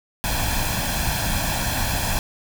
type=noise with comb filter; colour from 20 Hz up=pink; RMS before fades=-23 dBFS; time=0.24-2.19 s; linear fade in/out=0 ms; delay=1.2 ms; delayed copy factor=+0.7; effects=none